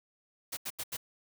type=noise bursts; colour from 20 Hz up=white; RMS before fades=-37 dBFS; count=4; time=0.52-0.97 s; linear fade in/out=10 ms; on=51 ms; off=82 ms; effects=none